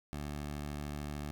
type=tone; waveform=15% pulse; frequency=73.42 Hz; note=D2; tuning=in tune; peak=-32 dBFS; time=0.13-1.31 s; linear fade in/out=0 ms; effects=none